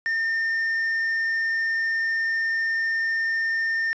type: tone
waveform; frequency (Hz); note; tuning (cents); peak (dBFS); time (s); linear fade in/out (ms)
triangle; 1812; A#6; -50; -20; 0.06-3.93; 0
effects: resampled to 16000 Hz + 9-bit